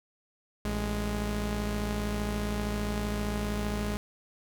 sawtooth tone pair together, 55.2 / 207.7 Hz, A1 / G#3, +6 / 0 cents, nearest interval octave + major seventh, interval 2294 cents, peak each -28 dBFS, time 0.65-3.97 s, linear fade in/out 0 ms, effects none

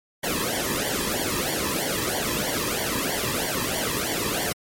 pink noise with flanger, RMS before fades -26 dBFS, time 0.23-4.53 s, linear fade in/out 10 ms, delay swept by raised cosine 0.77 to 1.4 ms, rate 3.1 Hz, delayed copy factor -0.9, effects MP3 64 kbps

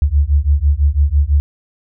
sine beating tone pair, 69.3 / 75.3 Hz, C#2 / D2, 0 / +44 cents, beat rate 6 Hz, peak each -13 dBFS, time 0.02-1.4 s, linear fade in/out 0 ms, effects none

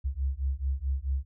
sine beating tone pair, 65.41 / 70.01 Hz, C2 / C#2, 0 / +18 cents, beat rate 4.6 Hz, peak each -30 dBFS, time 0.04-1.25 s, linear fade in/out 20 ms, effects none

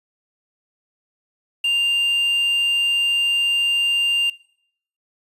triangle tone with quantisation, 2794 Hz, F7, in tune, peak -15 dBFS, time 1.64-4.3 s, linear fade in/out 5 ms, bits 7, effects noise-tail reverb RT60 0.7 s tail -22 dB re dry + resampled to 32000 Hz

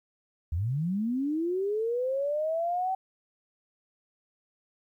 sine linear sweep, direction up, 73.42 to 768 Hz, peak -26 dBFS, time 0.52-2.95 s, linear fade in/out 5 ms, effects 11-bit

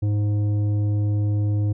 triangle tone with tanh clipping, 103.83 Hz, G#2, in tune, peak -20 dBFS, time 0.02-1.73 s, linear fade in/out 10 ms, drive 13 dB, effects none

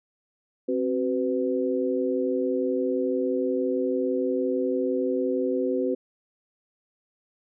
sine tone cluster, 264.5 / 375.8 / 502 Hz, C4 / F#4 / B4, +19 / +27 / +28 cents, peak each -27 dBFS, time 0.68-5.95 s, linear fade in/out 10 ms, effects none

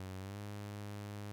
sawtooth tone with pitch glide, 94.2 to 102.73 Hz, F#2 to G#2, +32 to -18 cents, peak -39 dBFS, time 0-1.32 s, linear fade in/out 0 ms, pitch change +150 cents, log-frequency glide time 0.19-0.38 s, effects none

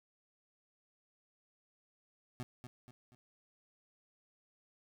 25% pulse tone with echo, 123.47 Hz, B2, in tune, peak -36 dBFS, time 2.4-2.43 s, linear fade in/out 0 ms, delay 240 ms, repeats 3, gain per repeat -7 dB, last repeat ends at 3.15 s, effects none

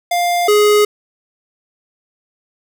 square tone pair in turn, 701 / 417.8 Hz, F5 / G#4, +6 / +10 cents, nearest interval major sixth, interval 896 cents, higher first, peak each -14 / -9 dBFS, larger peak second, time 0.11-0.48 / 0.48-0.85 s, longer neither, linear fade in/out 5 ms, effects none

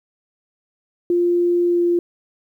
sine tone with pitch glide, 349.2 to 347 Hz, F4 to F4, 0 to -11 cents, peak -14 dBFS, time 1.1-1.99 s, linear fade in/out 2 ms, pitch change -11 cents, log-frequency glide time 1.66-1.82 s, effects 9-bit

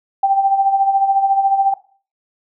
sine tone with tremolo, 784 Hz, G5, in tune, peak -9 dBFS, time 0.23-1.74 s, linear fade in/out 5 ms, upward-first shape sine, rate 14 Hz, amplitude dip 60%, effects noise-tail reverb RT60 0.4 s tail -17 dB re dry

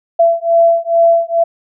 sine beating tone pair, 671 / 673.3 Hz, E5 / E5, +31 / +36 cents, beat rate 2.3 Hz, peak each -11 dBFS, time 0.19-1.44 s, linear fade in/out 10 ms, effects none

